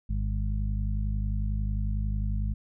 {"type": "harmonic tone with a mistuned harmonic", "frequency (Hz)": 51.1, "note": "G#1", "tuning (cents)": -27, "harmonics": [1, 2, 3, 4], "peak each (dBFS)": [-27, -32, -40, -38], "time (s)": [0.09, 2.54], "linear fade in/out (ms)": 10, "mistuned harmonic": 4, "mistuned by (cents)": 17, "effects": []}